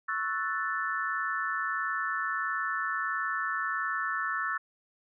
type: chord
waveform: sine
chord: F# minor seventh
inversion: second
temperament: equal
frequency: 1108.7 / 1318.5 / 1480 / 1760 Hz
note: C#6 / E6 / F#6 / A6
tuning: 0 / 0 / 0 / 0 cents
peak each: -36 / -33 / -36 / -33 dBFS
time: 0.08-4.58 s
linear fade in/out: 10 ms
effects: none